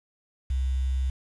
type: tone with quantisation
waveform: sine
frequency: 65.2 Hz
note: C2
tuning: 5 cents flat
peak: -23 dBFS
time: 0.5-1.1 s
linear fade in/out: 5 ms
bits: 8
effects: resampled to 24000 Hz